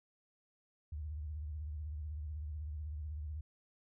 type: tone with vibrato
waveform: sine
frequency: 75.6 Hz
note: D#2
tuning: 49 cents flat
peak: -39 dBFS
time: 0.92-3.41 s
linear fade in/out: 5 ms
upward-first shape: triangle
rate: 16 Hz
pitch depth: 150 cents each way
effects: none